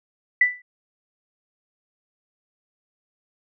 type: tone with exponential decay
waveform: sine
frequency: 1981 Hz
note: B6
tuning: 5 cents sharp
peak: -10 dBFS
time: 0.41-0.62 s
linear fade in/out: 5 ms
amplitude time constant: 44 ms
effects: none